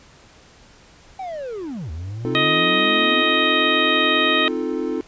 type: linear two-way sweep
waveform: triangle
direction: down then up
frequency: 784 to 74.1 to 262.9 Hz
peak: -25 dBFS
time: 1.19-3.29 s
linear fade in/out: 5 ms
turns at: 1.91 s
type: chord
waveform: triangle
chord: F dominant seventh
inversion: second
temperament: equal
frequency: 261.6 / 311.1 / 349.2 / 440 Hz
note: C4 / Eb4 / F4 / A4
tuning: 0 / 0 / 0 / 0 cents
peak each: -25 dBFS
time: 2.25-5.01 s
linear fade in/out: 0 ms
type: harmonic tone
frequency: 626 Hz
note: D#5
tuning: 10 cents sharp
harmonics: 1 / 2 / 3 / 4 / 5 / 6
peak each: -26 / -22 / -22 / -23 / -24 / -23 dBFS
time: 2.35-4.48 s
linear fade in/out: 0 ms
effects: pink hiss -49 dBFS RMS until 5.07 s + resampled to 16000 Hz